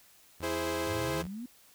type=tone with pitch glide; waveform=sawtooth; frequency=84.1 to 76.68 Hz; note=E2 to D#2; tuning=+35 to -25 cents; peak=-38 dBFS; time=0.4-1.27 s; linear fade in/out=5 ms; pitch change=-160 cents; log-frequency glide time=0.87-1.03 s
type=chord; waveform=sawtooth; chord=E augmented; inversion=none; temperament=equal with one note detuned; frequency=329.6 / 415.3 / 521.4 Hz; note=E4 / G#4 / B#4; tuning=0 / 0 / -6 cents; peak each=-31 / -33 / -31 dBFS; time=0.42-1.23 s; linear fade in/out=20 ms
type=exponential sweep; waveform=sine; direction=up; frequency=91 to 255.6 Hz; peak=-37 dBFS; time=0.87-1.46 s; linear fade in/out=5 ms
effects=white hiss -60 dBFS RMS until 1.74 s

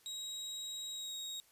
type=tone with pitch glide; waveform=30% pulse; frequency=3820 to 3772 Hz; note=A#7 to A#7; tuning=+42 to +20 cents; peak=-38 dBFS; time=0.06-1.4 s; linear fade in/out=0 ms; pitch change=-22 cents; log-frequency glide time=0.92-1.15 s; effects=white hiss -67 dBFS RMS until 1.51 s + resampled to 32000 Hz

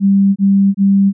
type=tone bursts; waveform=sine; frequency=197 Hz; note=G3; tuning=9 cents sharp; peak=-7 dBFS; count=3; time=0-1.13 s; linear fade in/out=50 ms; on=360 ms; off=25 ms; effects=none

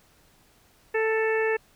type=harmonic tone; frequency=441.6 Hz; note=A4; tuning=6 cents sharp; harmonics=1 / 2 / 3 / 4 / 5 / 6; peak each=-23 / -33 / -39 / -29 / -35 / -36 dBFS; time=0.94-1.57 s; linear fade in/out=10 ms; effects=pink hiss -60 dBFS RMS until 1.75 s

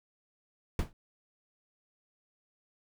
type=noise with exponential decay; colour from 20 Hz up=brown; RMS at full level=-24 dBFS; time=0.79-0.93 s; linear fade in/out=2 ms; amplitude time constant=29 ms; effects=none

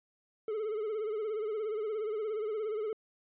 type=tone with vibrato; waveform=triangle; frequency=430 Hz; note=A4; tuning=40 cents flat; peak=-30 dBFS; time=0.48-2.93 s; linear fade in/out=2 ms; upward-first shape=sine; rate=17 Hz; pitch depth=73 cents each way; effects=resampled to 8000 Hz

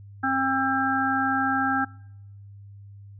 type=harmonic tone; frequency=266.5 Hz; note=C4; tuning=32 cents sharp; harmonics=1 / 3 / 5 / 6; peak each=-27 / -27 / -27 / -27 dBFS; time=0.23-1.85 s; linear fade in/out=10 ms; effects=noise-tail reverb RT60 0.9 s tail -25 dB re dry + added 100 Hz sine -42 dBFS peak until 3.19 s

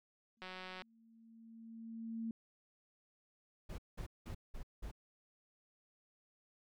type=tone with exponential growth; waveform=sine; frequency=226.6 Hz; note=A#3; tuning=49 cents flat; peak=-37 dBFS; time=0.37-2.31 s; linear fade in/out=2 ms; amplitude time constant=420 ms
type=click train; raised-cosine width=0.3 ms; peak=-32 dBFS; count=75; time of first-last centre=0.42-0.82 s; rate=185 Hz
type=noise bursts; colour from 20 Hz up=brown; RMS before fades=-44 dBFS; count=5; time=3.69-4.915 s; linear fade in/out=10 ms; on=93 ms; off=190 ms
effects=none

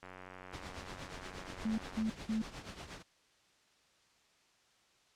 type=click train; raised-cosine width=0.5 ms; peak=-34 dBFS; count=185; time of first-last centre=0.03-2.021 s; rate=92.4 Hz
type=noise with tremolo; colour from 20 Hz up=pink; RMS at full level=-44 dBFS; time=0.52-3.03 s; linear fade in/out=20 ms; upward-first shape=triangle; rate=8.4 Hz; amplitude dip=75%
type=tone bursts; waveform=sine; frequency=219.7 Hz; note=A3; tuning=2 cents flat; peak=-31 dBFS; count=3; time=1.65-2.42 s; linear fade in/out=5 ms; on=130 ms; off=190 ms
effects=white hiss -69 dBFS RMS until 5.15 s + low-pass 6000 Hz 12 dB/octave

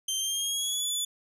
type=tone with pitch glide; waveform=20% pulse; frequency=3136 to 3460 Hz; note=G7 to A7; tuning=0 to -30 cents; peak=-22 dBFS; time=0.08-1.05 s; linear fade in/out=5 ms; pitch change=+170 cents; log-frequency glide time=0.19-0.9 s; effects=none

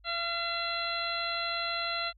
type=harmonic tone with a mistuned harmonic; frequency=678 Hz; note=E5; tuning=49 cents sharp; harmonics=1 / 2 / 3 / 4 / 5 / 6; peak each=-38 / -35 / -39 / -39 / -41 / -35 dBFS; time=0.04-2.13 s; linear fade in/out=50 ms; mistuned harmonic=2; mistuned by=+23 cents; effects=added 50 Hz sine -57 dBFS peak until 2.17 s

